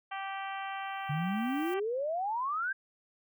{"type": "harmonic tone", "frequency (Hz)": 389.8, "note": "G4", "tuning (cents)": -10, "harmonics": [2, 3, 4, 5, 6, 7, 8], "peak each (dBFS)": [-38, -42, -44, -46, -48, -49, -50], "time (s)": [0.11, 1.8], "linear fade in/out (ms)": 10}
{"type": "noise with exponential growth", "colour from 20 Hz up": "violet", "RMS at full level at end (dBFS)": -49, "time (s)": [0.54, 1.74], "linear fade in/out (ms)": 1, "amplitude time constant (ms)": 260}
{"type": "exponential sweep", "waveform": "sine", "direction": "up", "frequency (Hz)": [140.6, 1618], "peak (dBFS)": -30, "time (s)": [1.09, 2.73], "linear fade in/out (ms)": 10}
{"effects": []}